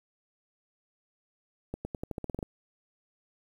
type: accelerating click train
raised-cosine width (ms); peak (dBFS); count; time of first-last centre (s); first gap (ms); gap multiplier
2; -21; 11; 1.74-2.428; 110; 0.89
effects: 9-bit